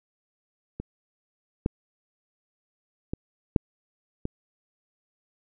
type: clicks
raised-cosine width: 3 ms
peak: -20 / -10 / -16 / -6 / -16 dBFS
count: 5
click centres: 0.8 / 1.661 / 3.135 / 3.562 / 4.254 s
effects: none